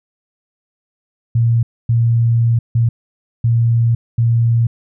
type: tone bursts at uneven times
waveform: sine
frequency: 116.5 Hz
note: A#2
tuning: 1 cent flat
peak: -10 dBFS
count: 5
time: 1.35-1.63 / 1.89-2.59 / 2.75-2.89 / 3.44-3.95 / 4.18-4.67 s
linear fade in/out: 5 ms
effects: none